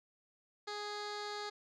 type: tone with low-pass filter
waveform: 15% pulse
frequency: 415.3 Hz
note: G#4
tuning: in tune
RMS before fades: -42 dBFS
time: 0.67-1.5 s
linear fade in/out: 10 ms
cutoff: 4900 Hz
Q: 2.5
effects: none